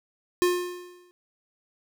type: tone with exponential decay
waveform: square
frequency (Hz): 356.3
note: F4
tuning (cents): +35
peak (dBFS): -18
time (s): 0.42-1.11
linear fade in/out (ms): 0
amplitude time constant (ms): 150
effects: none

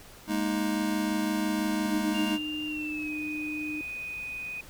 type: chord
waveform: square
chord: Ab suspended second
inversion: none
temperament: just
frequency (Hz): 207.7 / 233.6 / 311.5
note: Ab3 / Bb3 / Eb4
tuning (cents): 0 / +4 / +2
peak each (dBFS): -31 / -35 / -30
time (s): 0.27-2.39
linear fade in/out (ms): 50
type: tone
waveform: sine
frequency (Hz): 303.9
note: D#4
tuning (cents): -41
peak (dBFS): -33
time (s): 1.86-3.81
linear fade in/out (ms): 0
type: tone with pitch glide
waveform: sine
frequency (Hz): 2794 to 2489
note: F7 to D#7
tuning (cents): 0 to 0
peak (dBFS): -34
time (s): 2.14-4.61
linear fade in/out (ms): 5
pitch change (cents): -200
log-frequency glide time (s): 2.66-3.17
effects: pink hiss -50 dBFS RMS until 4.69 s

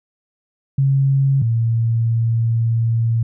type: tone pair in turn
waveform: sine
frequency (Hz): 136.5 / 114.78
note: C#3 / A#2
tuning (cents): -26 / -26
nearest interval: minor third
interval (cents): 300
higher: first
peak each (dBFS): -12 / -14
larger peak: first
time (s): 0.78-1.42 / 1.42-3.23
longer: second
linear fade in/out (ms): 5
effects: none

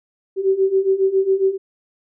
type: beating tone pair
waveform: sine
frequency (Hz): 380.5 / 387.8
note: F#4 / G4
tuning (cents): +48 / -19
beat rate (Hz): 7.3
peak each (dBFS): -19 / -16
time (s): 0.36-1.58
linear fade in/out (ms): 50
effects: none

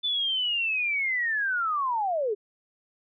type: linear sweep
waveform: sine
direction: down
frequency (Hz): 3520 to 390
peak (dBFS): -24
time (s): 0.03-2.35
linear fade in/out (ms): 20
effects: none

